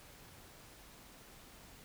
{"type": "silence", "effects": ["pink hiss -57 dBFS RMS until 1.84 s"]}